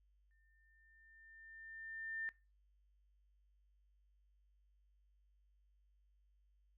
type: tone with exponential growth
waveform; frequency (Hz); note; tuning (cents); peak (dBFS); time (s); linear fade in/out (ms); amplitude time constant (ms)
sine; 1800; A6; +39; -39; 0.31-2.29; 0; 430
effects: noise-tail reverb RT60 0.3 s tail -21 dB re dry + added 50 Hz sine -70 dBFS peak until 6.77 s